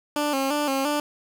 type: tone with vibrato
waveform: 15% pulse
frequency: 282.2 Hz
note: C#4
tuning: 31 cents sharp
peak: -16 dBFS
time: 0.16-1 s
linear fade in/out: 2 ms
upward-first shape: square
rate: 2.9 Hz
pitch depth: 76 cents each way
effects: none